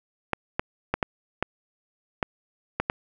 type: clicks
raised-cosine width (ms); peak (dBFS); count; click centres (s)
0.5; -8; 8; 0.333 / 0.595 / 0.94 / 1.028 / 1.426 / 2.228 / 2.8 / 2.899
effects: none